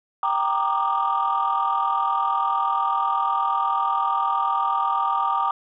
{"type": "chord", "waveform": "sine", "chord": "Eb major seventh", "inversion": "first", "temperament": "equal with one note detuned", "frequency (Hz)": [784, 932.3, 1174.7, 1214.7], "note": ["G5", "Bb5", "D6", "Eb6"], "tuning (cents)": [0, 0, 0, -42], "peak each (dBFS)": [-25, -24, -24, -24], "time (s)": [0.23, 5.51], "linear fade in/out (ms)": 2, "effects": ["tanh soft clip ceiling -13 dBFS"]}